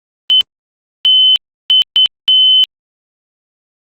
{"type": "tone bursts at uneven times", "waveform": "sine", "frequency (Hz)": 3045, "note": "F#7", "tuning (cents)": 49, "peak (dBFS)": -5, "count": 5, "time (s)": [[0.3, 0.41], [1.05, 1.36], [1.7, 1.82], [1.96, 2.06], [2.28, 2.64]], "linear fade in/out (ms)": 0, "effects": ["Opus 32 kbps"]}